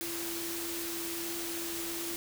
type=tone in noise; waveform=sine; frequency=337.7 Hz; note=E4; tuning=42 cents sharp; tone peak=-39 dBFS; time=0.01-2.16 s; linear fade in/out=0 ms; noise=white; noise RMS=-38 dBFS; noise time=0.01-2.16 s; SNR=-4 dB; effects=none